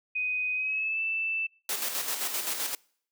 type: tone with pitch glide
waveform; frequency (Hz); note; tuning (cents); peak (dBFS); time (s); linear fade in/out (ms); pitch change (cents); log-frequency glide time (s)
sine; 2500 to 2649; D#7 to E7; +8 to +8; -27; 0.15-1.47; 10; +100; 0.54-1.01
type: noise with tremolo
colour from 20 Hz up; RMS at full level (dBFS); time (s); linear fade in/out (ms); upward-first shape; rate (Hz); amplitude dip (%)
white; -30; 1.69-2.75; 2; square; 7.7; 45
effects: noise-tail reverb RT60 0.6 s tail -26 dB re dry + high-pass 300 Hz 12 dB/octave